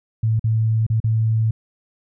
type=tone with dropouts; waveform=sine; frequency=111.2 Hz; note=A2; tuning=19 cents sharp; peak=-15 dBFS; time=0.23-1.51 s; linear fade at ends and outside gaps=5 ms; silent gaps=0.395-0.441 / 0.866-0.9 / 1.002-1.041 s; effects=none